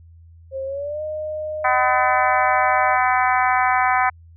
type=tone with pitch glide; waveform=sine; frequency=535 to 614.6 Hz; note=C5 to D#5; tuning=+38 to -21 cents; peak=-24 dBFS; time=0.51-2.98 s; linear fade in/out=50 ms; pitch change=+241 cents; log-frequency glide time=0.65-1.02 s
type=harmonic tone; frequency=252.7 Hz; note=B3; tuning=40 cents sharp; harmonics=3 / 4 / 5 / 6 / 7 / 8 / 9; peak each=-19 / -21 / -23 / -25 / -26 / -27 / -28 dBFS; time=1.64-4.1 s; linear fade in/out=10 ms
effects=added 83 Hz sine -43 dBFS peak until 4.36 s